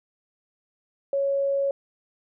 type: tone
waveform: sine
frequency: 554.4 Hz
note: C#5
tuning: in tune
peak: -21 dBFS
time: 1.13-1.71 s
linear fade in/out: 2 ms
effects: none